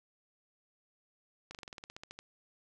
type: slowing click train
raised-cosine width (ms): 0.2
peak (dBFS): -28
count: 13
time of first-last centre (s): 1.51-2.19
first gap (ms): 38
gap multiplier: 1.07
effects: none